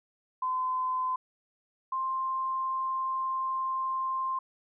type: tone pair in turn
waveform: sine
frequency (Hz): 1025 / 1051.4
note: C6 / C6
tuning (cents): -36 / +8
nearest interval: unison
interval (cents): 44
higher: second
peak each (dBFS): -27 / -28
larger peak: first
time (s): 0.42-1.16 / 1.92-4.39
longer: second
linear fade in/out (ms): 5
effects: none